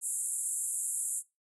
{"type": "band-pass noise", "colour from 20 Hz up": "white", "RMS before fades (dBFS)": -34, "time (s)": [0.01, 1.23], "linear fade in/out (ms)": 50, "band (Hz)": [7300, 11000], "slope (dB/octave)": 96, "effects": ["noise-tail reverb RT60 0.2 s tail -18 dB re dry"]}